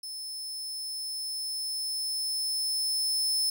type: tone with level ramp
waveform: sawtooth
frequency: 5250 Hz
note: E8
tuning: 8 cents flat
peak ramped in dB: -34 to -22 dBFS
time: 0.03-3.5 s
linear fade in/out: 5 ms
effects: none